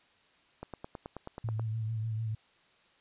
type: click train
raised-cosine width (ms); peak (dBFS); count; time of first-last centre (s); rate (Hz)
1; -26; 10; 0.63-1.596; 9.32
type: tone with vibrato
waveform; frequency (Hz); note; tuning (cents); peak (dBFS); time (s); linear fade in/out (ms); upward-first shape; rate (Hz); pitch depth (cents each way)
sine; 111; A2; +16; -31; 1.44-2.35; 5; sine; 6.7; 41
effects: white hiss -65 dBFS RMS until 3 s + resampled to 8000 Hz